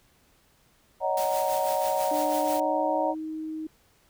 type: chord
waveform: sine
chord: D# minor seventh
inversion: third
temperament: just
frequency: 560 / 622.3 / 746.7 / 933.4 Hz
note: C#5 / D#5 / F#5 / A#5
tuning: +18 / 0 / +16 / +2 cents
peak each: -29 dBFS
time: 1-3.15 s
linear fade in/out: 50 ms
type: noise with tremolo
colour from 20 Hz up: white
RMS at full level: -36 dBFS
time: 1.17-2.6 s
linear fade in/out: 2 ms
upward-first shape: sine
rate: 6.1 Hz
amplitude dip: 50%
type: tone with pitch glide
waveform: sine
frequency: 300.1 to 314.3 Hz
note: D4 to D#4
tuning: +38 to +18 cents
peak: -31 dBFS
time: 2.11-3.67 s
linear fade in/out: 5 ms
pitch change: +80 cents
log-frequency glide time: 2.31-3.18 s
effects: pink hiss -63 dBFS RMS until 4.09 s